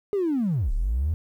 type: linear two-way sweep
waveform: triangle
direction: down then up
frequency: 418.9 to 30.87 to 85 Hz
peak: -18 dBFS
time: 0.13-1.14 s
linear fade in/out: 0 ms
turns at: 0.72 s
effects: tanh soft clip ceiling -18 dBFS + 10-bit